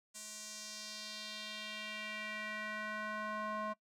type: tone with band-pass filter sweep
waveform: square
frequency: 213.5 Hz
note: G#3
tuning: 48 cents sharp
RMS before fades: -43 dBFS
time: 0.14-3.74 s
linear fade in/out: 20 ms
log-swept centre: 7700 to 980 Hz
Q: 2.1
effects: noise-tail reverb RT60 0.1 s tail -21 dB re dry